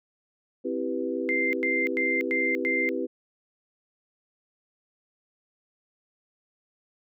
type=chord; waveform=sine; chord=C major seventh; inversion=none; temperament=equal; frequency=261.6 / 329.6 / 392 / 493.9 Hz; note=C4 / E4 / G4 / B4; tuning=0 / 0 / 0 / 0 cents; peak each=-32 dBFS; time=0.64-3.07 s; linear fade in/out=20 ms
type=tone bursts; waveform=sine; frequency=2093 Hz; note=C7; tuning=in tune; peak=-24 dBFS; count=5; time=1.29-2.89 s; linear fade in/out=0 ms; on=240 ms; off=100 ms
effects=none